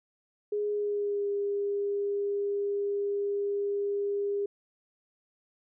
sine tone with pitch glide, 415.3 to 404.2 Hz, G#4 to G#4, 0 to -47 cents, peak -27 dBFS, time 0.52-4.46 s, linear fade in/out 5 ms, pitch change -47 cents, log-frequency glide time 0.71-1.28 s, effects none

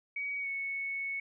sine tone with pitch glide, 2259 to 2211 Hz, C#7 to C#7, +32 to -5 cents, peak -33 dBFS, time 0.16-1.2 s, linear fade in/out 5 ms, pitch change -37 cents, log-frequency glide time 0.4-0.48 s, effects none

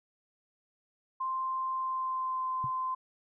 sine tone with pitch glide, 1046.5 to 1035.1 Hz, C6 to C6, 0 to -19 cents, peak -30 dBFS, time 1.2-2.95 s, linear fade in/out 10 ms, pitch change -19 cents, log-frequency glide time 1.73-2.48 s
sine tone with exponential decay, 130 Hz, C3, 11 cents flat, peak -31 dBFS, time 2.64-2.71 s, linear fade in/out 2 ms, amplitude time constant 15 ms
effects none

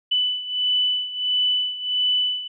sine beating tone pair, 2988 / 2989.5 Hz, F#7 / F#7, +16 / +17 cents, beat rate 1.5 Hz, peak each -21 / -25 dBFS, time 0.11-2.48 s, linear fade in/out 10 ms, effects none

